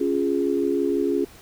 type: chord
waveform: sine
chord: Db major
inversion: none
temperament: equal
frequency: 277.2 / 349.2 / 415.3 Hz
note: Db4 / F4 / Ab4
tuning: 0 / 0 / 0 cents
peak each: -24 dBFS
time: 0-1.25 s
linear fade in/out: 10 ms
effects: pink hiss -48 dBFS RMS until 1.41 s